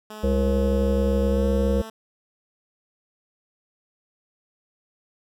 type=tone with pitch glide; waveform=10% pulse; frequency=214.2 to 221.8 Hz; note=A3 to A3; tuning=-46 to +14 cents; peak=-28 dBFS; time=0.1-1.9 s; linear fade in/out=5 ms; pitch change=+60 cents; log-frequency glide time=1.27-1.45 s
type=harmonic tone; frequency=67.5 Hz; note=C#2; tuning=45 cents flat; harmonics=1 / 3 / 5 / 7 / 8; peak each=-22 / -24 / -33 / -25 / -27 dBFS; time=0.23-1.82 s; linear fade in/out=10 ms
effects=none